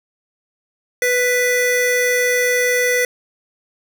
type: tone pair together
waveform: square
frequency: 493.9 / 1980.7 Hz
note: B4 / B6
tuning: 0 / +5 cents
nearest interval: 2 octaves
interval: 2405 cents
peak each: -18 dBFS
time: 1.02-3.05 s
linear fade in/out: 2 ms
effects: none